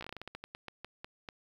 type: slowing click train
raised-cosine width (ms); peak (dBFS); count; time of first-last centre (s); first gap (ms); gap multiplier
0.3; -26; 16; 0.01-1.288; 15; 1.22
effects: 9-bit